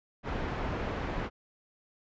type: low-pass noise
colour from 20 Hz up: pink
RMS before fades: -34 dBFS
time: 0.23-1.3 s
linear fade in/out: 50 ms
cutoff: 1800 Hz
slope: 12 dB/octave
effects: resampled to 16000 Hz